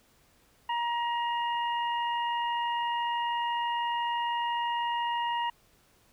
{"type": "harmonic tone", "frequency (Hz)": 946, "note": "A#5", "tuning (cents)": 25, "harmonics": [1, 2, 3], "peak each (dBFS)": [-28, -38, -38], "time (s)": [0.69, 5.5], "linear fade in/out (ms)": 5, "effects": ["pink hiss -64 dBFS RMS until 6.12 s"]}